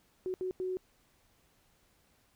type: tone bursts at uneven times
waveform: sine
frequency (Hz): 370.4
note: F#4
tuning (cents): +2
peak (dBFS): -32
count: 3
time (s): 0.26-0.34 / 0.41-0.51 / 0.6-0.77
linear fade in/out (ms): 0
effects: pink hiss -69 dBFS RMS until 2.35 s